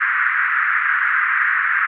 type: band-pass noise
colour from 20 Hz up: white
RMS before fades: -18 dBFS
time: 0-1.87 s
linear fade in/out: 20 ms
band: 1300 to 1900 Hz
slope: 48 dB/octave
effects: none